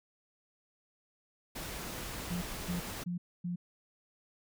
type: noise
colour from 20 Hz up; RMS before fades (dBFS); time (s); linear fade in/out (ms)
pink; -41; 1.55-3.04; 10
type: tone bursts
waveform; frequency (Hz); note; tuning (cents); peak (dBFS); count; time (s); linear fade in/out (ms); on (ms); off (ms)
sine; 175.9; F3; +13; -33; 4; 2.3-3.56; 10; 120; 260
effects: none

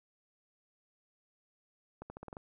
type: accelerating click train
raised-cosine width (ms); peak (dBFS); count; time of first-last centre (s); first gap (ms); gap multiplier
1; -30; 7; 2.02-2.369; 80; 0.87
effects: none

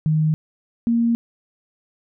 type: tone pair in turn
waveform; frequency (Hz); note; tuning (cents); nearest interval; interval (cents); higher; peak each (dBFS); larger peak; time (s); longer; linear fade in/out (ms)
sine; 155.56 / 233.1; D#3 / A#3; 0 / 0; perfect fifth; 700; second; -15; neither; 0.06-0.34 / 0.87-1.15; neither; 0
effects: none

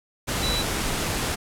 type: tone in noise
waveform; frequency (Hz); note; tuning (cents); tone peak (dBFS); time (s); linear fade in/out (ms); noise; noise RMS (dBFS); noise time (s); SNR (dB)
sine; 3951; B7; 0; -26; 0.42-0.63; 20; pink; -26; 0.27-1.36; -3
effects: low-pass 12000 Hz 12 dB/octave

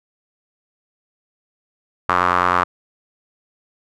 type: tone with band-pass filter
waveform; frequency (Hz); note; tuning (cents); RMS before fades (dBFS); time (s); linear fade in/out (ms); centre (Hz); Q
sawtooth; 89.6; F2; +45; -17; 2.09-2.64; 5; 1200; 4
effects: none

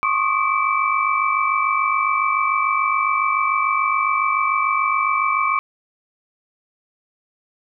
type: tone cluster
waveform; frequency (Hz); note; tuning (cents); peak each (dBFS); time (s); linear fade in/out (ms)
sine; 1076 / 1123 / 1229 / 2315; C6 / C#6 / D#6 / D7; +48 / +22 / -22 / -25; -22; 0.03-5.59; 0
effects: none

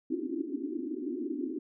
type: band-pass noise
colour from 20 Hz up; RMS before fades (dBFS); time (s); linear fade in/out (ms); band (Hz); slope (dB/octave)
white; -35; 0.1-1.59; 5; 250 to 370; 96
effects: none

